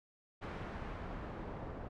pink noise with low-pass filter sweep, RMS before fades -44 dBFS, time 0.41-1.89 s, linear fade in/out 20 ms, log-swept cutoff 1900 to 930 Hz, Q 0.74, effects none

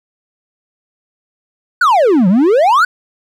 triangle exponential two-way sweep, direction down then up, 1539 to 173.3 to 1539 Hz, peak -5 dBFS, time 1.81-2.85 s, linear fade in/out 5 ms, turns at 2.28 s, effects none

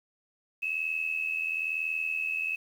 sine tone pair together, 2565 / 2646 Hz, E7 / E7, -48 / +6 cents, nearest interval minor second, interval 54 cents, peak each -30 / -33 dBFS, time 0.62-2.56 s, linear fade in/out 10 ms, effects 9-bit

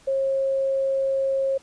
sine tone, 540 Hz, C#5, 45 cents flat, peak -20 dBFS, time 0.07-1.58 s, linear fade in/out 10 ms, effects pink hiss -54 dBFS RMS until 1.62 s + resampled to 22050 Hz

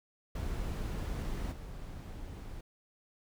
brown noise with level steps, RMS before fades -36 / -44 dBFS, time 0.35-2.61 s, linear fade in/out 5 ms, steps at 1.51 s, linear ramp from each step 20 ms, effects none

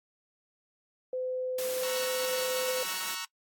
sine tone, 510 Hz, C5, 44 cents flat, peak -30 dBFS, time 1.13-2.83 s, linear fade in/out 2 ms
white high-pass noise, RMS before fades -38 dBFS, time 1.58-3.15 s, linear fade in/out 5 ms, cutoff 170 Hz, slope 24 dB/octave
10% pulse chord, F# dominant seventh, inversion first, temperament equal, 932.3 / 1108.7 / 1318.5 / 1480 Hz, A#5 / C#6 / E6 / F#6, 0 / 0 / 0 / 0 cents, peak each -32 dBFS, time 1.83-3.25 s, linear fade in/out 2 ms
effects noise-tail reverb RT60 0.1 s tail -25 dB re dry + AAC 64 kbps

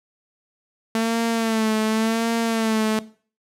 sawtooth tone with vibrato, 223.7 Hz, A3, 29 cents sharp, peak -15 dBFS, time 0.95-2.99 s, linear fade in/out 2 ms, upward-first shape sine, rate 0.9 Hz, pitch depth 50 cents each way, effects noise-tail reverb RT60 0.4 s tail -17 dB re dry + low-pass 12000 Hz 12 dB/octave

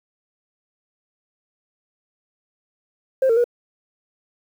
sine tone with pitch steps, 527 / 455.8 / 480.5 Hz, C5 / A#4 / B4, +12 / -39 / -48 cents, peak -12 dBFS, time 3.22-3.442 s, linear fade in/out 5 ms, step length 74 ms, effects tanh soft clip ceiling -11 dBFS + 8-bit

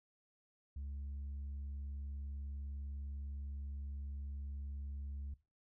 sine tone, 70.1 Hz, C#2, 20 cents sharp, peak -39 dBFS, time 0.76-5.34 s, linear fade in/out 5 ms, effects noise-tail reverb RT60 0.3 s tail -20 dB re dry + tanh soft clip ceiling -40 dBFS

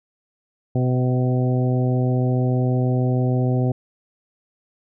harmonic tone with a mistuned harmonic, 126.4 Hz, B2, 41 cents sharp, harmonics 1 / 2 / 3 / 4 / 5 / 6, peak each -18 / -24 / -28 / -30 / -32 / -34 dBFS, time 0.75-3.72 s, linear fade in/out 5 ms, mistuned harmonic 5, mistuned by +17 cents, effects none

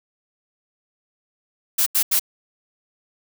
blue noise bursts, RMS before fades -18 dBFS, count 3, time 1.78-2.196 s, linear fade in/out 10 ms, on 84 ms, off 82 ms, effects none

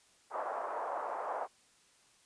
pink band-pass noise, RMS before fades -38 dBFS, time 0.3-1.48 s, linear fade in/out 50 ms, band 600 to 1100 Hz, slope 24 dB/octave, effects white hiss -66 dBFS RMS until 2.25 s + resampled to 22050 Hz

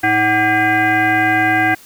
sine tone with frequency modulation, 1174.7 Hz, D6, in tune, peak -11 dBFS, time 0.03-1.75 s, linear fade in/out 10 ms, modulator 428 Hz, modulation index 2.2, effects white hiss -43 dBFS RMS until 1.85 s

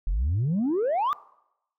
sine exponential sweep, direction up, 39.06 to 1232 Hz, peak -20 dBFS, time 0.07-1.13 s, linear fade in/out 0 ms, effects noise-tail reverb RT60 0.8 s tail -22 dB re dry + tanh soft clip ceiling -20 dBFS

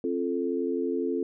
sine tone cluster, 266.4 / 345.6 / 437.5 Hz, C4 / F4 / A4, +31 / -18 / -10 cents, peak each -30 dBFS, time 0.04-1.23 s, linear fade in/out 2 ms, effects none

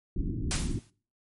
pink low-pass noise, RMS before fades -31 dBFS, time 0.16-0.79 s, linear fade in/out 2 ms, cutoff 340 Hz, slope 48 dB/octave
white noise with exponential decay, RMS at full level -27 dBFS, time 0.51-0.9 s, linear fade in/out 0 ms, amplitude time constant 84 ms
effects noise-tail reverb RT60 0.4 s tail -20 dB re dry + MP3 48 kbps

